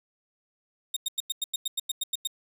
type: tone bursts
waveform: sawtooth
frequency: 3700 Hz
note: A#7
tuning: 14 cents flat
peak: -23 dBFS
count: 12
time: 0.94-2.274 s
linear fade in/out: 5 ms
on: 25 ms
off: 94 ms
effects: 9-bit